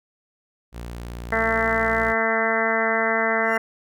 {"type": "tone", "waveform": "sawtooth", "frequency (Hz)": 59, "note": "A#1", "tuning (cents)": 22, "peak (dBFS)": -28, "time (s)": [0.72, 2.15], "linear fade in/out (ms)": 50}
{"type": "harmonic tone", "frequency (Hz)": 224.5, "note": "A3", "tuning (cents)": 35, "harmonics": [1, 2, 3, 4, 5, 6, 7, 8, 9], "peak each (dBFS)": [-30, -27, -25, -30, -30, -29, -28, -27, -26], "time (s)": [1.32, 3.58], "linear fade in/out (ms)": 5}
{"type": "tone with exponential growth", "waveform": "35% pulse", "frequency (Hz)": 1396.9, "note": "F6", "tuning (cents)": 0, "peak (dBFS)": -30, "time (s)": [3.36, 3.57], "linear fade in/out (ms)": 1, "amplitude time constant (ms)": 44}
{"effects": []}